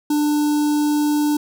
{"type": "tone with notch filter", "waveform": "square", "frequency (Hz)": 296.6, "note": "D4", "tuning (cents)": 17, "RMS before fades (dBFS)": -18, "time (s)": [0.1, 1.37], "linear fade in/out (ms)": 5, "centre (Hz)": 2100, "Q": 0.51, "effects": []}